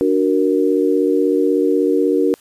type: chord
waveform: sine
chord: D augmented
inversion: none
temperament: equal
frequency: 293.7 / 370 / 466.2 Hz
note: D4 / F#4 / A#4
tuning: 0 / 0 / 0 cents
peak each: -17 dBFS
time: 0.01-2.34 s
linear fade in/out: 0 ms
effects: white hiss -50 dBFS RMS until 2.4 s + resampled to 32000 Hz